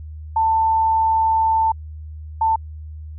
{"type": "tone bursts at uneven times", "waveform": "sine", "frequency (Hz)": 890, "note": "A5", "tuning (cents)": 20, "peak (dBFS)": -14, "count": 2, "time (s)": [[0.36, 1.72], [2.41, 2.56]], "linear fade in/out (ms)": 5, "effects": ["added 77 Hz sine -31 dBFS peak until 3.18 s"]}